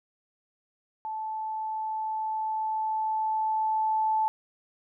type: tone with level ramp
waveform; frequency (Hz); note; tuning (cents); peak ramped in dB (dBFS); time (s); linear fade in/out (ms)
sine; 873; A5; -14; -31 to -22; 1.05-4.28; 0
effects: none